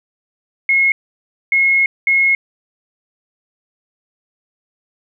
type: tone bursts at uneven times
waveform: sine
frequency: 2166 Hz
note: C#7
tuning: 41 cents flat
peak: -10 dBFS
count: 3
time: 0.69-0.92 / 1.52-1.86 / 2.07-2.35 s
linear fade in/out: 2 ms
effects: none